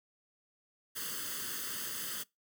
white noise with comb filter, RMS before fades -39 dBFS, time 0.95-2.24 s, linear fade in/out 20 ms, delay 0.63 ms, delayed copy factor +0.8, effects noise-tail reverb RT60 0.2 s tail -23 dB re dry + high-pass 150 Hz 12 dB/octave

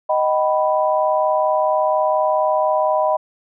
sine chord, Eb augmented, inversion none, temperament equal with one note detuned, 622.3 / 766.5 / 987.8 Hz, Eb5 / G5 / B5, 0 / -39 / 0 cents, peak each -17 / -21 / -20 dBFS, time 0.09-3.17 s, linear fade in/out 10 ms, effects none

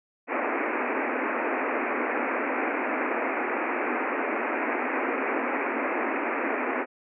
pink band-pass noise, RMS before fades -28 dBFS, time 0.27-6.86 s, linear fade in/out 50 ms, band 240 to 2500 Hz, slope 96 dB/octave, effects none

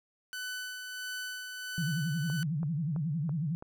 sawtooth tone with tremolo, 1500 Hz, F#6, 23 cents sharp, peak -32 dBFS, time 0.33-2.43 s, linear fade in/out 0 ms, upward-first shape sine, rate 1.5 Hz, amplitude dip 40%
sine tone with vibrato, 155.56 Hz, D#3, in tune, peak -29 dBFS, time 1.78-3.55 s, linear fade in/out 0 ms, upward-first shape sine, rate 11 Hz, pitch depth 200 cents each way
click train, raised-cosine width 1 ms, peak -31 dBFS, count 5, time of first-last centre 2.3-3.625 s, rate 3.02 Hz
effects none

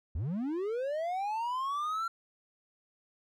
triangle linear sweep, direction up, 63.9 to 1373 Hz, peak -29 dBFS, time 0.15-2.08 s, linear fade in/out 5 ms, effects none

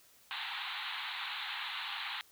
white band-pass noise, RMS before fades -40 dBFS, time 0.31-2.21 s, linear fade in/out 0 ms, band 780 to 4100 Hz, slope 96 dB/octave, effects white hiss -63 dBFS RMS until 2.31 s

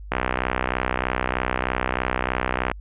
click train, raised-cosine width 0.5 ms, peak -6 dBFS, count 165, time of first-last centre 0.12-2.715 s, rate 63.2 Hz, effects added 50 Hz sine -35 dBFS peak until 2.8 s + resampled to 8000 Hz

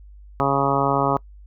harmonic tone, 138.59 Hz, C#3, in tune, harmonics 1 / 2 / 3 / 4 / 5 / 6 / 7 / 8 / 9, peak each -26 / -26 / -26 / -26 / -26 / -26 / -26 / -26 / -26 dBFS, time 0.4-1.17 s, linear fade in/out 0 ms, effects noise-tail reverb RT60 0.1 s tail -24 dB re dry + added 50 Hz sine -41 dBFS peak until 1.46 s

